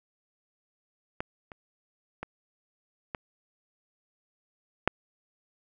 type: clicks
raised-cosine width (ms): 0.5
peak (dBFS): -16 / -28 / -20 / -18 / -6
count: 5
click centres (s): 1.205 / 1.518 / 2.23 / 3.148 / 4.876
effects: none